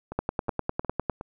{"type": "two click trains", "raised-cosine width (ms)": 1, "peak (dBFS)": [-11, -21], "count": [10, 4], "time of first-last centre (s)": [[0.19, 1.097], [0.12, 1.211]], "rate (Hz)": [9.92, 2.75], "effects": []}